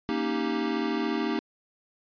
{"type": "chord", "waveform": "square", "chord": "Eb dominant seventh", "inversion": "second", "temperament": "equal", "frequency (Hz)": [233.1, 277.2, 311.1, 392], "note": ["Bb3", "Db4", "Eb4", "G4"], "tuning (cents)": [0, 0, 0, 0], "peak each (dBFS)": [-32, -34, -31, -33], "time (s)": [0.09, 1.39], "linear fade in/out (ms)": 0, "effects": ["resampled to 11025 Hz"]}